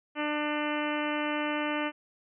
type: harmonic tone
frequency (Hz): 298.4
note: D4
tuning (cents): +28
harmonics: 1 / 2 / 3 / 4 / 5 / 6 / 7 / 8 / 9 / 10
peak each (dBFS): -32 / -35 / -37 / -38 / -39 / -40 / -40 / -41 / -42 / -42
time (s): 0.15-1.92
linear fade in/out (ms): 50
effects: none